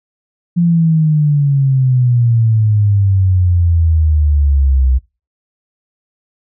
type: exponential sweep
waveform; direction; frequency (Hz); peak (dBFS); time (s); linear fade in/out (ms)
sine; down; 174.61 to 63.1; -8; 0.56-4.99; 20
effects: noise-tail reverb RT60 0.3 s tail -24 dB re dry

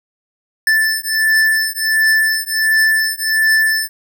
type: beating tone pair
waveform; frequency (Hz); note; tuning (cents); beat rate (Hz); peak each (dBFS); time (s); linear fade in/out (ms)
square; 1759 / 1760.4; A6 / A6; -1 / 0; 1.4; -16; 0.67-3.89; 2
effects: none

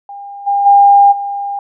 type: tone with level steps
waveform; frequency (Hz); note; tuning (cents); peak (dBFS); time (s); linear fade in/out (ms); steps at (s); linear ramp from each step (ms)
sine; 804; G5; +44; -26 / -10 / -3 / -17; 0.09-1.59; 2; 0.46 / 0.65 / 1.11; 20
effects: none

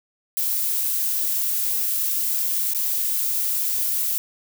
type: noise with dropouts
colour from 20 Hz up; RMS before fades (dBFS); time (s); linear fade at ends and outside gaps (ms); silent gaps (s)
violet; -23; 0.37-4.18; 0; 2.735-2.748
effects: none

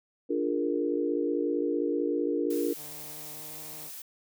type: chord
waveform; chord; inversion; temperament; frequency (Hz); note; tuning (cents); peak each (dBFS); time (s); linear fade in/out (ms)
sine; Bb dominant seventh; first; equal; 293.7 / 349.2 / 415.3 / 466.2; D4 / F4 / Ab4 / Bb4; 0 / 0 / 0 / 0; -30 / -31 / -34 / -31; 0.29-2.74; 20
type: noise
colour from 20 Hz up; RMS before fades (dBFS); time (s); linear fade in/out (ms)
blue; -42; 2.5-4.02; 5
type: tone with pitch glide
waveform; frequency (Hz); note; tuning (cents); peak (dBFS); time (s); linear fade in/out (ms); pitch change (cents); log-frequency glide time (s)
10% pulse; 150.1 to 153.43; D3 to D#3; +38 to -24; -40; 2.75-3.91; 50; +38; 2.94-3.58
effects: none

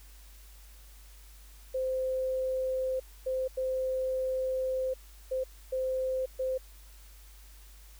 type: tone bursts at uneven times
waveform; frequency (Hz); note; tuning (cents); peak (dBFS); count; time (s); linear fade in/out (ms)
sine; 519; C5; -14; -28; 6; 1.74-3 / 3.26-3.48 / 3.57-4.94 / 5.31-5.44 / 5.72-6.26 / 6.39-6.58; 10
effects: added 50 Hz sine -50 dBFS peak until 7.99 s + white hiss -58 dBFS RMS until 7.99 s

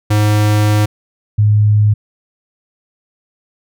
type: tone pair in turn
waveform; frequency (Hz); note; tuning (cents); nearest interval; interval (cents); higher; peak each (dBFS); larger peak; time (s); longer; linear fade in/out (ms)
square / sine; 105.3 / 105.3; G#2 / G#2; +24 / +24; unison; 0; neither; -10 / -7; second; 0.1-0.86 / 1.38-1.94; first; 10
effects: none

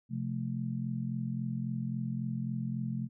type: chord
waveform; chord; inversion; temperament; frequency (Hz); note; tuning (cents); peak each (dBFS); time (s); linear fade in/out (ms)
sine; F major; second; just; 130.96 / 174.61 / 218.3; C3 / F3 / A3; +2 / 0 / -13; -35 / -39 / -36; 0.09-3.09; 50
effects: none

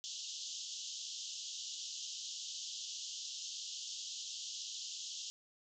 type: band-pass noise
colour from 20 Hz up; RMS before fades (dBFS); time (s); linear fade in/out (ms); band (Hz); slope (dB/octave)
white; -45; 0.04-5.3; 0; 2900 to 7100; 96
effects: none

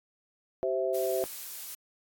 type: chord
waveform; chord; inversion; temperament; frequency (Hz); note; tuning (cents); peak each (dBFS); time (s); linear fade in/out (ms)
sine; C major; second; equal with one note detuned; 383.7 / 523.3 / 659.3; G4 / C5 / E5; -37 / 0 / 0; -31; 0.63-1.24; 0
type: noise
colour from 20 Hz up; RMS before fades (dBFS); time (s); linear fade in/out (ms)
blue; -40; 0.94-1.75; 5
effects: AAC 64 kbps

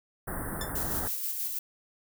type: band-stop noise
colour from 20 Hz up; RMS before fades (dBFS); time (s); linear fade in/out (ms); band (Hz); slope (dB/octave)
pink; -35; 0.27-1.08; 10; 1900 to 8700; 96
type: tone with exponential decay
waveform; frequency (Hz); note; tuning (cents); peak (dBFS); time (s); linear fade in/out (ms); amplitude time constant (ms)
10% pulse; 1760; A6; 0; -23; 0.61-0.73; 2; 25
type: noise with tremolo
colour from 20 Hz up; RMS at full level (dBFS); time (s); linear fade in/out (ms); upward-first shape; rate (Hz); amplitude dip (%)
violet; -32; 0.75-1.59; 5; square; 6.2; 30
effects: none

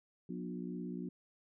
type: harmonic tone with a mistuned harmonic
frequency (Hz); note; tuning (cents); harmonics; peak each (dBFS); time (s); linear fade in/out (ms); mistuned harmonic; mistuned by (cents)
60; B1; -49; 3 / 4 / 5 / 6; -42 / -44 / -46 / -48; 0.29-1.09; 5; 4; +21
effects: none

